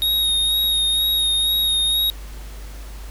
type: tone with vibrato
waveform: square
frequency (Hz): 3743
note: A#7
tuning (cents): +6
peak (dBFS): -17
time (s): 0.02-2.1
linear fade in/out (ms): 0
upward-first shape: sine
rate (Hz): 2.1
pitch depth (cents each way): 22
effects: added 50 Hz sine -32 dBFS peak until 3.1 s + pink hiss -43 dBFS RMS until 3.1 s